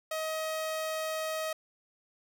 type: tone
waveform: sawtooth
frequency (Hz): 632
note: D#5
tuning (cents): +27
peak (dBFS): -28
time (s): 0.11-1.53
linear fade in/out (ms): 5
effects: none